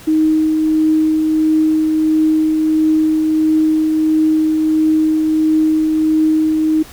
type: tone with tremolo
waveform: sine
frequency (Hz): 313.1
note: D#4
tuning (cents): +11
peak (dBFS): -9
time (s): 0.07-6.83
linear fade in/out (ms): 10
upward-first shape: triangle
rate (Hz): 1.5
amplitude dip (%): 30
effects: pink hiss -38 dBFS RMS until 6.92 s